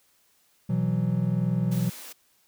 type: chord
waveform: triangle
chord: B suspended fourth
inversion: none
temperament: equal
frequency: 123.47 / 164.81 / 185 Hz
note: B2 / E3 / F#3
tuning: 0 / 0 / 0 cents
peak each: -25 dBFS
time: 0.69-1.9 s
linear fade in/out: 10 ms
type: high-pass noise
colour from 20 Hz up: white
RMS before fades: -42 dBFS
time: 1.71-2.13 s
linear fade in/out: 10 ms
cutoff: 220 Hz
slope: 96 dB/octave
effects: white hiss -65 dBFS RMS until 2.47 s